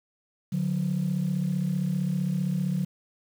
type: tone pair together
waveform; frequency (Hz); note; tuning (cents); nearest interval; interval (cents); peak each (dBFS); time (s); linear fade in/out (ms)
sine; 147.33 / 182.7; D3 / F#3; +6 / -22; major third; 372; -27 / -25; 0.52-2.85; 10
effects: tanh soft clip ceiling -19 dBFS + 8-bit